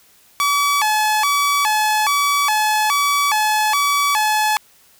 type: tone with vibrato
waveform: sawtooth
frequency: 989 Hz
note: B5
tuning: 2 cents sharp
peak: -11 dBFS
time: 0.4-4.57 s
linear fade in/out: 0 ms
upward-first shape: square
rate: 1.2 Hz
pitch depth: 250 cents each way
effects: white hiss -52 dBFS RMS until 4.99 s